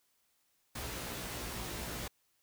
pink noise with comb filter, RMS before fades -41 dBFS, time 0.75-2.08 s, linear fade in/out 5 ms, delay 17 ms, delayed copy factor +0.9, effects white hiss -75 dBFS RMS until 2.42 s

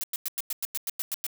blue noise bursts, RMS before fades -30 dBFS, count 11, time 0.01-1.266 s, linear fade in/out 0 ms, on 26 ms, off 97 ms, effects none

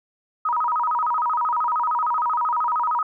sine tone with vibrato, 1100 Hz, C#6, 14 cents flat, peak -19 dBFS, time 0.45-3.03 s, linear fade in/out 5 ms, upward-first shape square, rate 13 Hz, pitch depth 240 cents each way, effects none

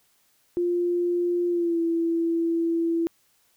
sine tone with pitch glide, 350 to 333.4 Hz, F4 to E4, +4 to +20 cents, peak -21 dBFS, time 0.57-3.07 s, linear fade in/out 0 ms, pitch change -84 cents, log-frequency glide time 1.49-1.8 s, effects white hiss -65 dBFS RMS until 3.56 s

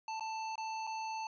square tone with dropouts, 884 Hz, A5, 8 cents sharp, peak -38 dBFS, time 0.08-1.27 s, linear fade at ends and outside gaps 2 ms, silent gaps 0.197-0.207 / 0.556-0.579 / 0.869-0.873 s, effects resampled to 16000 Hz

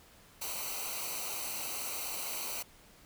white noise with comb filter, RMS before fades -38 dBFS, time 0.41-2.63 s, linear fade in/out 10 ms, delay 0.58 ms, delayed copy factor -0.8, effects pink hiss -59 dBFS RMS until 3.05 s

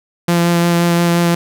sawtooth tone with vibrato, 171.6 Hz, F3, 30 cents flat, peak -7 dBFS, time 0.28-1.35 s, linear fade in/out 5 ms, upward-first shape sine, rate 5.7 Hz, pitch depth 11 cents each way, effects none

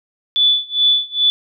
sine tone with tremolo, 3469 Hz, A7, 25 cents flat, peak -9 dBFS, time 0.36-1.3 s, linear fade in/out 0 ms, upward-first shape sine, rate 2.4 Hz, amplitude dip 95%, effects none

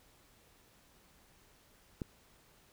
click, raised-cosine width 3 ms, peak -24 dBFS, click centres 2.018 s, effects pink hiss -65 dBFS RMS until 2.72 s

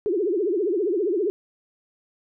sine tone with vibrato, 380 Hz, F#4, 46 cents sharp, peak -20 dBFS, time 0.06-1.3 s, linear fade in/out 0 ms, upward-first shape triangle, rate 15 Hz, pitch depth 290 cents each way, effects none

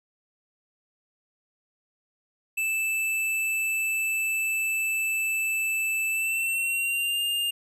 square tone with pitch glide, 2637 to 2810 Hz, E7 to F7, 0 to +10 cents, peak -25 dBFS, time 2.57-7.51 s, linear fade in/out 10 ms, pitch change +110 cents, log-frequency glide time 6.1-7.21 s, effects 11-bit

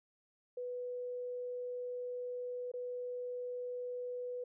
sine tone with dropouts, 493.9 Hz, B4, in tune, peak -38 dBFS, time 0.57-4.44 s, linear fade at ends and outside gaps 5 ms, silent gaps 2.717-2.737 s, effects none

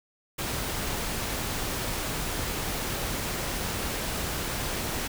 pink noise, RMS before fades -31 dBFS, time 0.38-5.08 s, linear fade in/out 10 ms, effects none

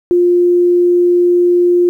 sine tone, 352.4 Hz, F4, 16 cents sharp, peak -7 dBFS, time 0.11-1.89 s, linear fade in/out 0 ms, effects 8-bit

